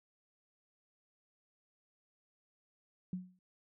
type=tone with exponential decay; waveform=sine; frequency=182.9 Hz; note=F#3; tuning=20 cents flat; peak=-33 dBFS; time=3.13-3.39 s; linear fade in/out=2 ms; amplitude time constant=55 ms; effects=none